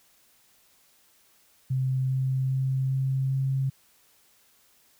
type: tone with pitch steps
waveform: sine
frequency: 130.81 / 131.64 / 132.48 / 133.33 / 134.18 Hz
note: C3 / C3 / C3 / C3 / C3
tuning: 0 / +11 / +22 / +33 / +44 cents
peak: -23 dBFS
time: 1.7-3.7 s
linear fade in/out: 10 ms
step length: 400 ms
effects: white hiss -62 dBFS RMS until 4.99 s